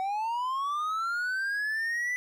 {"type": "linear sweep", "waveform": "triangle", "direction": "up", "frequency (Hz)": [749, 1999], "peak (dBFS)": -26, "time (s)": [0, 2.16], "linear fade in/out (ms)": 0, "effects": []}